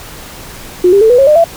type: tone with pitch steps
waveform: sine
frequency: 359.4 / 398.8 / 442.5 / 491 / 544.7 / 604.4 / 670.7 Hz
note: F4 / G4 / A4 / B4 / C#5 / D5 / E5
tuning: +50 / +30 / +10 / -10 / -30 / +50 / +30 cents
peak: -3 dBFS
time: 0.84-1.442 s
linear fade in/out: 5 ms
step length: 86 ms
effects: pink hiss -30 dBFS RMS until 1.56 s